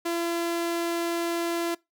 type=tone; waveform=sawtooth; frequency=339.4 Hz; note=F4; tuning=49 cents flat; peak=-22 dBFS; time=0.05-1.75 s; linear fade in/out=10 ms; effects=noise-tail reverb RT60 0.2 s tail -23 dB re dry